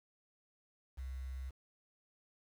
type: tone with quantisation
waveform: sine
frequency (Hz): 65.41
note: C2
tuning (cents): 0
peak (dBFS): -40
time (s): 0.97-1.51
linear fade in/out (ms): 20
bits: 10
effects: none